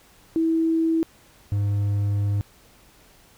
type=tone pair in turn; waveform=sine / triangle; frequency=325.6 / 101.58 Hz; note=E4 / G#2; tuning=-21 / -38 cents; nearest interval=octave + minor sixth; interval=2017 cents; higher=first; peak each=-18 dBFS; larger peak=neither; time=0.36-1.03 / 1.52-2.41 s; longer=second; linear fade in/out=0 ms; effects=pink hiss -54 dBFS RMS until 3.37 s